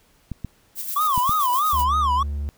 clicks, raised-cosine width 5 ms, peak -16 dBFS, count 4, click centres 0.317 / 0.447 / 1.178 / 1.294 s
violet noise with tremolo, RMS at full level -28 dBFS, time 0.75-1.85 s, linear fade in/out 50 ms, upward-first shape square, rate 7.7 Hz, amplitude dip 40%
triangle tone with vibrato, 1108.7 Hz, C#6, in tune, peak -16 dBFS, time 0.96-2.23 s, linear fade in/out 5 ms, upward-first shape sine, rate 3.2 Hz, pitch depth 220 cents each way
triangle tone, 72.1 Hz, D2, 31 cents flat, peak -22 dBFS, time 1.73-2.49 s, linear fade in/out 0 ms
effects pink hiss -59 dBFS RMS until 2.57 s

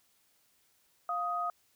sine tone pair together, 702.1 / 1251 Hz, F5 / D#6, +9 / +9 cents, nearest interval minor seventh, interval 1000 cents, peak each -35 / -32 dBFS, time 1.09-1.5 s, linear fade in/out 2 ms, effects white hiss -70 dBFS RMS until 1.75 s

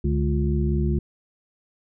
harmonic tone with a mistuned harmonic, 70.6 Hz, C#2, 32 cents sharp, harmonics 1 / 2 / 3 / 5, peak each -22 / -25 / -27 / -29 dBFS, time 0.04-0.99 s, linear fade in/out 5 ms, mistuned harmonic 2, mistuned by +72 cents, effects none

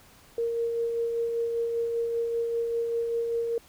sine tone with tremolo, 464.9 Hz, A#4, 5 cents flat, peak -24 dBFS, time 0.38-3.58 s, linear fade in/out 2 ms, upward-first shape sine, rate 5.1 Hz, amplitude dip 30%, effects pink hiss -55 dBFS RMS until 3.68 s

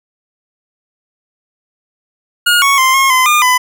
25% pulse tone with pitch steps, 1431 / 1110 / 1045 / 1079 / 1026 / 1210 / 1004 Hz, F6 / C#6 / C6 / C#6 / C6 / D#6 / B5, +42 / +2 / -2 / -47 / -34 / -49 / +28 cents, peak -4 dBFS, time 2.46-3.58 s, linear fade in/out 10 ms, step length 160 ms, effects none

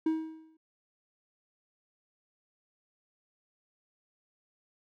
triangle tone with exponential decay, 318.6 Hz, D#4, 41 cents sharp, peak -21 dBFS, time 0.06-0.57 s, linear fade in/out 5 ms, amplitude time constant 110 ms, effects none

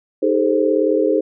sine chord, A half-diminished seventh, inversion second, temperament equal with one note detuned, 311.1 / 401.6 / 440 / 523.3 Hz, Eb4 / G4 / A4 / C5, 0 / +42 / 0 / 0 cents, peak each -19 dBFS, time 0.22-1.21 s, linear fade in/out 10 ms, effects none

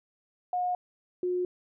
sine tone pair in turn, 721 / 360.5 Hz, F#5 / F#4, -45 / -45 cents, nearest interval octave, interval 1200 cents, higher first, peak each -26 dBFS, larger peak neither, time 0.53-0.75 / 1.23-1.45 s, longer neither, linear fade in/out 2 ms, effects none

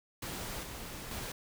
pink noise with level steps, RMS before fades -40 / -44 / -40 dBFS, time 0.22-1.32 s, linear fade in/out 5 ms, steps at 0.63 / 1.11 s, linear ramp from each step 2 ms, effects none

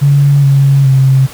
sine tone with pitch steps, 141.8 / 138.1 / 133.5 Hz, C#3 / C#3 / C3, +40 / -6 / +35 cents, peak -4 dBFS, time 0.01-1.27 s, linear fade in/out 20 ms, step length 420 ms, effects pink hiss -31 dBFS RMS until 1.33 s + high-pass 60 Hz 12 dB/octave

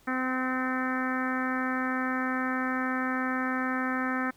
harmonic tone with a mistuned harmonic, 257.6 Hz, C4, 27 cents flat, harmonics 1 / 2 / 3 / 4 / 5 / 6 / 7 / 8 / 9, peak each -30 / -39 / -38 / -39 / -34 / -36 / -35 / -44 / -46 dBFS, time 0.07-4.31 s, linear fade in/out 10 ms, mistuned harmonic 9, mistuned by -24 cents, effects pink hiss -61 dBFS RMS until 4.36 s

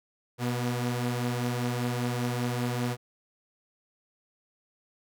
sawtooth tone pair together, 123.24 / 241.4 Hz, B2 / B3, -3 / -39 cents, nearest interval octave, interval 1164 cents, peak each -25 / -29 dBFS, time 0.38-2.97 s, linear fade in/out 50 ms, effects none

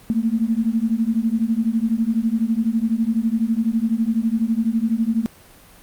sine beating tone pair, 220 / 232 Hz, A3 / A#3, 0 / -8 cents, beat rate 12 Hz, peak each -20 dBFS, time 0.1-5.26 s, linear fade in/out 0 ms, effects pink hiss -47 dBFS RMS until 5.82 s + Opus 32 kbps

